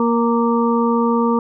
harmonic tone with a mistuned harmonic, 234.1 Hz, A#3, 8 cents sharp, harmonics 1 / 2 / 4 / 5, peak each -16 / -19 / -22 / -23 dBFS, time 0-1.39 s, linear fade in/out 2 ms, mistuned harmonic 4, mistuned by -20 cents, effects none

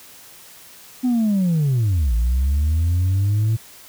sine linear two-way sweep, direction down then up, 257.1 to 55 to 113 Hz, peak -13 dBFS, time 1.03-3.57 s, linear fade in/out 20 ms, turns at 2.14 s, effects tanh soft clip ceiling -14 dBFS + white hiss -44 dBFS RMS until 3.88 s

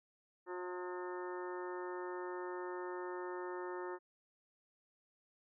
harmonic tone with a mistuned harmonic, 180 Hz, F#3, 47 cents flat, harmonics 2 / 3 / 4 / 5 / 6 / 7 / 8 / 9 / 10, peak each -42 / -51 / -58 / -48 / -54 / -52 / -57 / -61 / -54 dBFS, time 0.46-3.99 s, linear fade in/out 50 ms, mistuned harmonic 6, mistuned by -25 cents, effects none

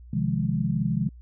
sine chord, F minor seventh, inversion second, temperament equal, 130.81 / 155.56 / 174.61 / 207.7 Hz, C3 / Eb3 / F3 / Ab3, 0 / 0 / 0 / 0 cents, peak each -28 dBFS, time 0.13-1.09 s, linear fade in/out 5 ms, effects added 60 Hz sine -43 dBFS peak until 1.21 s

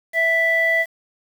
square tone with low-pass filter, 659.3 Hz, E5, in tune, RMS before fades -18 dBFS, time 0.13-0.86 s, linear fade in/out 50 ms, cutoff 2100 Hz, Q 8.2, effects 7-bit

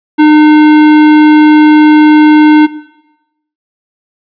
sine tone with hard clipping, 303.9 Hz, D#4, 41 cents flat, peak -3 dBFS, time 0.18-2.67 s, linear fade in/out 20 ms, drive 15 dB, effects noise-tail reverb RT60 0.9 s tail -17 dB re dry + resampled to 11025 Hz

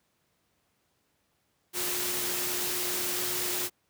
sine tone in noise, 358.8 Hz, F4, 47 cents sharp, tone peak -39 dBFS, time 1.73-3.7 s, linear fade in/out 50 ms, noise white, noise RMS -31 dBFS, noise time 1.73-3.7 s, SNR -11 dB, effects pink hiss -73 dBFS RMS until 3.89 s + high-pass 80 Hz 12 dB/octave

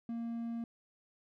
triangle tone, 232.1 Hz, A#3, 7 cents flat, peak -34 dBFS, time 0.09-0.64 s, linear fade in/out 2 ms, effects none

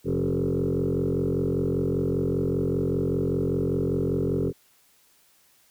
sine tone with frequency modulation, 273.6 Hz, C#4, 23 cents flat, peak -21 dBFS, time 0.04-4.53 s, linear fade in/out 50 ms, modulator 45.1 Hz, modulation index 4.1, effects tanh soft clip ceiling -18 dBFS + white hiss -61 dBFS RMS until 5.7 s

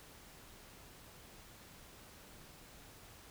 silence, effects pink hiss -57 dBFS RMS until 3.3 s

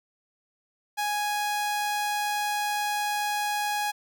sawtooth tone, 830.6 Hz, G#5, in tune, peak -22 dBFS, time 0.97-3.92 s, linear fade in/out 20 ms, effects none

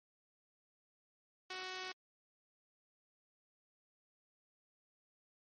5% pulse tone, 371.6 Hz, F#4, 7 cents sharp, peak -31 dBFS, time 1.5-1.92 s, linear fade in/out 5 ms, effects MP3 32 kbps

